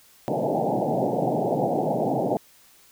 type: band-pass noise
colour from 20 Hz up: white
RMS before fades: -24 dBFS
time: 0.28-2.37 s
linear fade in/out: 0 ms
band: 120 to 840 Hz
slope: 96 dB/octave
effects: white hiss -55 dBFS RMS until 2.91 s